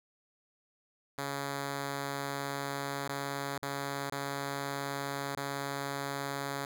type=tone with dropouts; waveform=5% pulse; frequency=139.9 Hz; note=C#3; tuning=16 cents sharp; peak=-23 dBFS; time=1.18-6.65 s; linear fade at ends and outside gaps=2 ms; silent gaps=3.078-3.091 / 3.58-3.626 / 4.098-4.123 / 5.351-5.371 s; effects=none